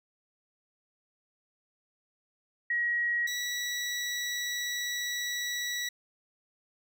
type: tone pair in turn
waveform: sine / 20% pulse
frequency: 1902 / 1944.2 Hz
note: A#6 / B6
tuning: +34 / -28 cents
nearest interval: unison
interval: 38 cents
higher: second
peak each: -26 dBFS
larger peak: neither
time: 2.7-3.27 / 3.27-5.89 s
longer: second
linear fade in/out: 5 ms
effects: none